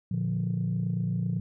sine chord, Bb major, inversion none, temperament equal, 116.54 / 146.83 / 174.61 Hz, Bb2 / D3 / F3, 0 / 0 / 0 cents, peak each -29 / -32 / -28 dBFS, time 0.11-1.4 s, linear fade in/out 5 ms, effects tanh soft clip ceiling -20 dBFS

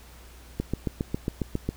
click train, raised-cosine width 3 ms, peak -13 dBFS, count 9, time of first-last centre 0.6-1.69 s, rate 7.34 Hz, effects added 60 Hz sine -47 dBFS peak until 1.76 s + pink hiss -52 dBFS RMS until 1.76 s

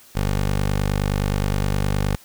15% pulse tone, 49.6 Hz, G1, 21 cents sharp, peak -13 dBFS, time 0.15-2.16 s, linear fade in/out 10 ms, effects white hiss -49 dBFS RMS until 2.24 s

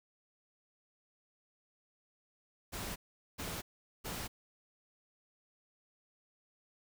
pink noise bursts, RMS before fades -41 dBFS, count 3, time 2.72-4.28 s, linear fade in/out 20 ms, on 240 ms, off 420 ms, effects none

